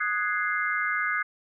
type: chord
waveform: sine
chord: Ab dominant seventh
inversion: second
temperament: equal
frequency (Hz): 1244.5 / 1480 / 1661.2 / 2093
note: Eb6 / Gb6 / Ab6 / C7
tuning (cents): 0 / 0 / 0 / 0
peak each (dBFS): -30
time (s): 0-1.23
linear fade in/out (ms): 10
effects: none